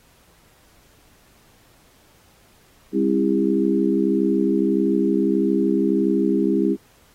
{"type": "harmonic tone with a mistuned harmonic", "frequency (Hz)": 67, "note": "C2", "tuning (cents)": 42, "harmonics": [3, 4, 5, 6], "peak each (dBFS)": [-22, -22, -21, -23], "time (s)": [2.92, 6.77], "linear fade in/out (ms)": 50, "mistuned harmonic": 5, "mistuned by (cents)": -28, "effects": ["pink hiss -56 dBFS RMS until 7.14 s", "AAC 48 kbps"]}